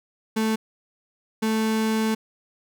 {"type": "tone bursts at uneven times", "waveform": "35% pulse", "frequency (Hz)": 220, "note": "A3", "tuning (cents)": 0, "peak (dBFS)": -19, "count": 2, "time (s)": [[0.36, 0.56], [1.42, 2.15]], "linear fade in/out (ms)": 10, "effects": []}